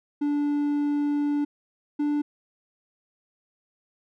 triangle tone pair in turn, 291 / 293.7 Hz, D4 / D4, -16 / 0 cents, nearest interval unison, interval 16 cents, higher second, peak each -20 dBFS, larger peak neither, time 0.21-1.45 / 1.99-2.22 s, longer first, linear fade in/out 10 ms, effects none

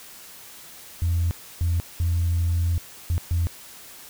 sine tone bursts at uneven times, 85.3 Hz, F2, 40 cents flat, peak -18 dBFS, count 5, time 1.02-1.31 / 1.61-1.8 / 2-2.78 / 3.1-3.18 / 3.31-3.47 s, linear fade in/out 0 ms, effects tanh soft clip ceiling -16 dBFS + white hiss -44 dBFS RMS until 4.09 s

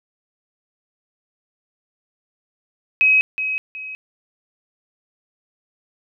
sine tone with echo, 2543 Hz, D#7, 37 cents sharp, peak -11 dBFS, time 3.01-3.21 s, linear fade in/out 0 ms, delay 370 ms, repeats 2, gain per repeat -9 dB, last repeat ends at 3.95 s, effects none

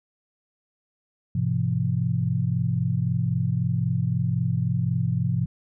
sine tone cluster, 104 / 127.8 / 169.6 Hz, G#2 / C3 / E3, +3 / -40 / +50 cents, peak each -27 / -24 / -26 dBFS, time 1.35-5.46 s, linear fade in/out 5 ms, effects none

